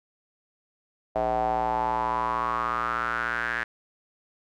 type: tone with band-pass filter sweep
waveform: square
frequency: 58.27 Hz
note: A#1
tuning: in tune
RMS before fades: -27 dBFS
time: 1.15-3.64 s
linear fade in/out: 10 ms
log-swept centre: 680 to 1700 Hz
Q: 6.3
effects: none